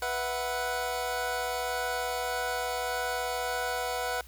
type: chord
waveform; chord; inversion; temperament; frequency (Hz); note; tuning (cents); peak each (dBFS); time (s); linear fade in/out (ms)
25% pulse; B suspended fourth; none; equal; 493.9 / 659.3 / 740; B4 / E5 / F#5; 0 / 0 / 0; -30 / -34 / -29; 0.02-4.21; 2
effects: added 60 Hz sine -49 dBFS peak until 4.27 s + white hiss -55 dBFS RMS until 4.27 s